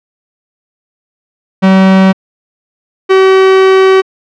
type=tone pair in turn; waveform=45% pulse; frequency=190.5 / 381 Hz; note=G3 / G4; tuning=-49 / -49 cents; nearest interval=octave; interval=1200 cents; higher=second; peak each=-3 dBFS; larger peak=neither; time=1.62-2.13 / 3.09-4.02 s; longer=second; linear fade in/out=20 ms; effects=low-pass 3000 Hz 12 dB/octave